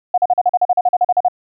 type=tone bursts; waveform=sine; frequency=723 Hz; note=F#5; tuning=40 cents flat; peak=-9 dBFS; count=15; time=0.14-1.284 s; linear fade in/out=5 ms; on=38 ms; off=41 ms; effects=none